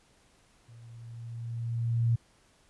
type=tone with level ramp; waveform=sine; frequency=116.54 Hz; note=A#2; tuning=in tune; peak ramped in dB=-49 to -21 dBFS; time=0.68-2.16 s; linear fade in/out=10 ms; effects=pink hiss -64 dBFS RMS until 2.69 s + resampled to 24000 Hz